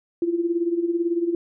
sine tone with tremolo, 341.4 Hz, F4, 39 cents flat, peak -17 dBFS, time 0.22-1.35 s, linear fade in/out 2 ms, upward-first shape sine, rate 18 Hz, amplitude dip 70%, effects none

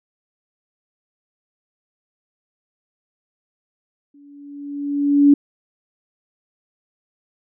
sine tone with exponential growth, 285.7 Hz, D4, 48 cents flat, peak -6 dBFS, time 4.14-5.34 s, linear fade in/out 5 ms, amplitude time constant 260 ms, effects none

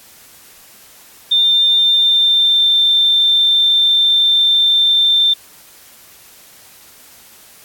sine tone with pitch glide, 3597 to 3574 Hz, A7 to A7, +37 to +26 cents, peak -9 dBFS, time 1.31-5.34 s, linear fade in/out 10 ms, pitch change -11 cents, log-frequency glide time 1.89-2.64 s, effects white hiss -43 dBFS RMS until 7.64 s + AAC 64 kbps

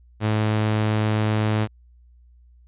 sawtooth tone, 107.7 Hz, A2, 37 cents flat, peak -15 dBFS, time 0.2-1.68 s, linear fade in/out 50 ms, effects added 60 Hz sine -49 dBFS peak until 2.67 s + resampled to 8000 Hz

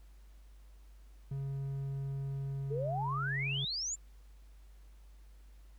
triangle tone, 137.3 Hz, C#3, 16 cents flat, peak -33 dBFS, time 1.31-3.65 s, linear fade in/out 5 ms
sine exponential sweep, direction up, 415.3 to 7430 Hz, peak -34 dBFS, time 2.7-3.96 s, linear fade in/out 20 ms
effects added 50 Hz sine -53 dBFS peak until 5.78 s + pink hiss -70 dBFS RMS until 5.78 s

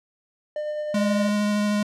triangle tone with tremolo, 602 Hz, D5, 43 cents sharp, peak -23 dBFS, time 0.56-1.29 s, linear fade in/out 2 ms, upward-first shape sine, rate 9.5 Hz, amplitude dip 25%
square tone with vibrato, 207.7 Hz, G#3, in tune, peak -21 dBFS, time 0.94-1.83 s, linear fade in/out 5 ms, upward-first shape sine, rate 13 Hz, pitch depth 10 cents each way
effects low-pass 9000 Hz 12 dB/octave

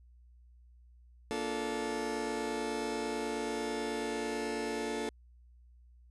30% pulse chord, Bb major seventh, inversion none, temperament just, 233.1 / 291.4 / 349.6 / 437 Hz, Bb3 / D4 / F4 / A4, 0 / -13 / +2 / -12 cents, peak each -38 / -38 / -39 / -34 dBFS, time 1.31-5.09 s, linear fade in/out 0 ms, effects added 60 Hz sine -56 dBFS peak until 6.1 s + resampled to 24000 Hz

